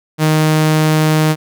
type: tone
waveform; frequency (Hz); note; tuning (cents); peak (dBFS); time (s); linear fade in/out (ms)
sawtooth; 155.56; D#3; 0; -6; 0.18-1.36; 50
effects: none